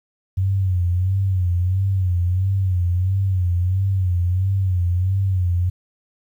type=tone with vibrato; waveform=sine; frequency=92.5 Hz; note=F#2; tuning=in tune; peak=-16 dBFS; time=0.37-5.7 s; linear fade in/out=10 ms; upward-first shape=sine; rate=1.5 Hz; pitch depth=93 cents each way; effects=9-bit